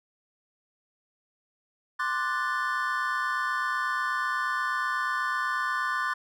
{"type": "chord", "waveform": "triangle", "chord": "D dominant seventh", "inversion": "third", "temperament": "equal", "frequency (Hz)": [1046.5, 1174.7, 1480, 1760], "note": ["C6", "D6", "F#6", "A6"], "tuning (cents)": [0, 0, 0, 0], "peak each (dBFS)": -30, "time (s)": [1.99, 6.14], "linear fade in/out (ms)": 10, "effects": []}